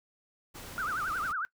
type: noise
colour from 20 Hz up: pink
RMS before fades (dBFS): -45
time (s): 0.54-1.33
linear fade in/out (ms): 20
type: tone with vibrato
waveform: sine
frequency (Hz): 1353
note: E6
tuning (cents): +45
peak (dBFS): -30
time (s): 0.78-1.45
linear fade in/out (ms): 0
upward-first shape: triangle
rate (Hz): 11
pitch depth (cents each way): 270
effects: noise-tail reverb RT60 0.1 s tail -20 dB re dry